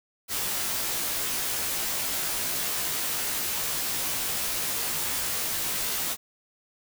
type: noise with comb filter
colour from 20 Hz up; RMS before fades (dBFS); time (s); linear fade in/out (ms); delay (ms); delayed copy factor
white; -29; 0.28-6.17; 50; 16; -0.9
effects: none